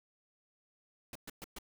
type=noise bursts; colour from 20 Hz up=pink; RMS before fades=-45 dBFS; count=4; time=1.13-1.586 s; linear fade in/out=2 ms; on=24 ms; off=120 ms; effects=none